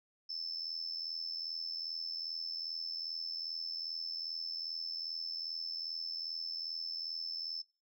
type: tone with amplitude modulation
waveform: sine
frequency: 5280 Hz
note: E8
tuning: 2 cents sharp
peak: -34 dBFS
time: 0.29-7.62 s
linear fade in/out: 10 ms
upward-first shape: sine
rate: 82.5 Hz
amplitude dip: 80%
effects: noise-tail reverb RT60 0.3 s tail -20 dB re dry + tanh soft clip ceiling -30 dBFS